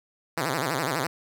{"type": "tone with vibrato", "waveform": "5% pulse", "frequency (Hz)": 146.83, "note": "D3", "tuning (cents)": 0, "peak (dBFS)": -14, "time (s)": [0.37, 1.07], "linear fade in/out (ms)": 5, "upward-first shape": "sine", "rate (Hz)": 12, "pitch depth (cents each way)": 260, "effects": []}